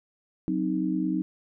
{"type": "chord", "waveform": "sine", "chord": "C diminished", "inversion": "second", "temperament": "equal", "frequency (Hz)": [185, 261.6, 311.1], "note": ["Gb3", "C4", "Eb4"], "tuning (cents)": [0, 0, 0], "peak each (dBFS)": [-29, -30, -27], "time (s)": [0.48, 1.22], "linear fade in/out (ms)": 0, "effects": []}